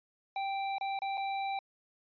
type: tone with dropouts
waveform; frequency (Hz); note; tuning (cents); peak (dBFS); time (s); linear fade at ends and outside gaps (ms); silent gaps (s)
square; 784; G5; 0; -33; 0.36-1.59; 2; 0.783-0.81 / 0.99-1.019 / 1.173-1.177
effects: resampled to 11025 Hz